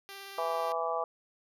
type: tone with vibrato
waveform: 5% pulse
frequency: 393.8 Hz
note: G4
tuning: 8 cents sharp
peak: -32 dBFS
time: 0.09-0.72 s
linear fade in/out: 0 ms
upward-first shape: sine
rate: 18 Hz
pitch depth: 12 cents each way
type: harmonic tone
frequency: 165.4 Hz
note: E3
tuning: 6 cents sharp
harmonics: 3 / 4 / 5 / 6 / 7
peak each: -36 / -34 / -36 / -39 / -35 dBFS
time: 0.38-1.04 s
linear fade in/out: 2 ms
effects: none